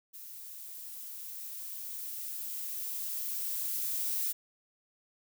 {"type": "noise with level ramp", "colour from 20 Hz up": "violet", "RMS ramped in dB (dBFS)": [-47, -32], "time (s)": [0.13, 4.33], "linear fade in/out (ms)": 20, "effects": []}